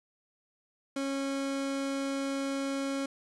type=tone; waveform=30% pulse; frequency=274.1 Hz; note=C#4; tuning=19 cents flat; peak=-28 dBFS; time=0.96-3.06 s; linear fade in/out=5 ms; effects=resampled to 24000 Hz + 9-bit